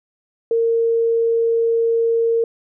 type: tone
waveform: sine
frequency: 459.6 Hz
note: A#4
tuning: 25 cents flat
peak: -14 dBFS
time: 0.51-2.44 s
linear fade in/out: 2 ms
effects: none